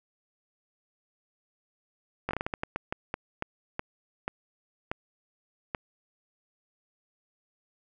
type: slowing click train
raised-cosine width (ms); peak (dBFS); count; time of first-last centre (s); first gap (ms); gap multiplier
0.5; -15; 16; 2.29-5.748; 19; 1.31
effects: none